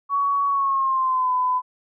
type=tone with pitch glide; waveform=sine; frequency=1123 to 1006.3 Hz; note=C#6 to B5; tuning=+22 to +32 cents; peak=-18 dBFS; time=0.09-1.62 s; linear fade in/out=50 ms; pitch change=-190 cents; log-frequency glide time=0.49-1.32 s; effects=none